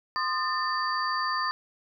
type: tone cluster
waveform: sine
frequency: 1041 / 1221 / 1788 / 4640 Hz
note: C6 / D#6 / A6 / D8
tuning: -9 / -33 / +27 / -22 cents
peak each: -30 / -30 / -32 / -34 dBFS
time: 0.16-1.51 s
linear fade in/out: 0 ms
effects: none